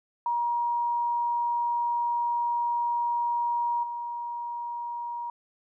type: tone with level steps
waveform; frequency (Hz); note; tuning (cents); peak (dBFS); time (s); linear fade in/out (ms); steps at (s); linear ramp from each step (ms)
sine; 950; A#5; +33; -24 / -31; 0.26-5.3; 2; 3.83; 5
effects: none